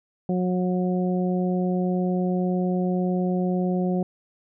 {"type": "harmonic tone", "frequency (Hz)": 181.8, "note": "F#3", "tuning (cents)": -30, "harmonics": [1, 2, 3, 4], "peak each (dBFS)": [-22, -28, -32, -34], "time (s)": [0.29, 4.03], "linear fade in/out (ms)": 2, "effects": []}